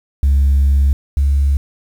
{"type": "tone pair in turn", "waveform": "sine", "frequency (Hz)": [69.3, 70.02], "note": ["C#2", "C#2"], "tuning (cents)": [0, 18], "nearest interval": "unison", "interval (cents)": 18, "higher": "second", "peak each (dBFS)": [-7, -9], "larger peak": "first", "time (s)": [[0.23, 0.93], [1.17, 1.57]], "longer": "first", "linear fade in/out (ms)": 0, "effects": ["tanh soft clip ceiling -7 dBFS", "7-bit"]}